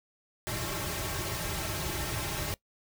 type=noise with comb filter; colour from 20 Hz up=pink; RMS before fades=-34 dBFS; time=0.47-2.54 s; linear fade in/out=0 ms; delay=4.1 ms; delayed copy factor=-0.95; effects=noise-tail reverb RT60 0.1 s tail -20 dB re dry